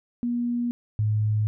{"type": "tone pair in turn", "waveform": "sine", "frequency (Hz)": [240, 106.91], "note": ["B3", "A2"], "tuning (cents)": [-49, -49], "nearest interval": "octave + major second", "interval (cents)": 1400, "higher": "first", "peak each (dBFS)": [-23, -20], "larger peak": "second", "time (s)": [[0.23, 0.71], [0.99, 1.47]], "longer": "neither", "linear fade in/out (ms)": 0, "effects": []}